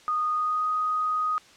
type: tone with pitch glide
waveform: sine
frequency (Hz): 1234 to 1248.3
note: D#6 to D#6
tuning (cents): -15 to +5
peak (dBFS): -23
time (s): 0.08-1.38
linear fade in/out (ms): 0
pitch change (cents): +20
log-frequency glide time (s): 0.32-0.67
effects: white hiss -53 dBFS RMS until 1.56 s + low-pass 6000 Hz 12 dB/octave